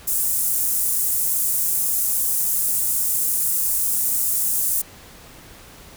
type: high-pass noise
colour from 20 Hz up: pink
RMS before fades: -21 dBFS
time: 0.07-4.82 s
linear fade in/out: 10 ms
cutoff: 8600 Hz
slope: 24 dB/octave
effects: pink hiss -44 dBFS RMS until 5.96 s